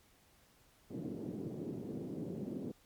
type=band-pass noise; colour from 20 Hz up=white; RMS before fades=-42 dBFS; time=0.9-2.72 s; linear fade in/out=10 ms; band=130 to 370 Hz; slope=24 dB/octave; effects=pink hiss -67 dBFS RMS until 2.85 s + MP3 96 kbps